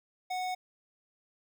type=tone with notch filter; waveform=square; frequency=737 Hz; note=F#5; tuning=7 cents flat; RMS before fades=-34 dBFS; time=0.3-0.55 s; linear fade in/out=10 ms; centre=12000 Hz; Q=0.73; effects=none